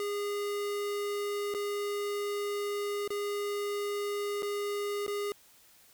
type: tone with dropouts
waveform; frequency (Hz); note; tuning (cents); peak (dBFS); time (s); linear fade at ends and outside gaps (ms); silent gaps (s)
square; 408.9; G#4; -27; -32; 0-5.32; 1; 1.54-1.547 / 3.077-3.104 / 4.423-4.429 / 5.065-5.079
effects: white hiss -60 dBFS RMS until 5.93 s